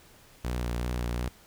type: tone with vibrato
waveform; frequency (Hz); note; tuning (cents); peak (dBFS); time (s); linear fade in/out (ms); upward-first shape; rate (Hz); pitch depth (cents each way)
sawtooth; 60.3; B1; -41; -25; 0.44-1.29; 10; sine; 2.7; 28
effects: pink hiss -56 dBFS RMS until 1.46 s